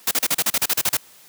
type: noise bursts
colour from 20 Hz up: white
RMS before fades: -19 dBFS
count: 12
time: 0.07-0.97 s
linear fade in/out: 5 ms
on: 42 ms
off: 36 ms
effects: white hiss -49 dBFS RMS until 1.28 s + high-pass 100 Hz 12 dB/octave